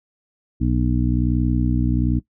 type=harmonic tone; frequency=61.2 Hz; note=B1; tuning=15 cents flat; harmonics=1 / 2 / 3 / 4 / 5; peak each=-21 / -22 / -27 / -23 / -25 dBFS; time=0.6-2.2 s; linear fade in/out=20 ms; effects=noise-tail reverb RT60 0.1 s tail -18 dB re dry